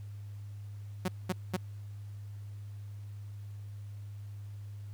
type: tone bursts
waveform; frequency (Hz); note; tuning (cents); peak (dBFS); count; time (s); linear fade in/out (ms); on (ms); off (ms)
sawtooth; 183.9; F#3; -10; -25; 3; 1.05-1.566; 5; 32; 210
effects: added 102 Hz sine -41 dBFS peak until 4.93 s + pink hiss -65 dBFS RMS until 4.93 s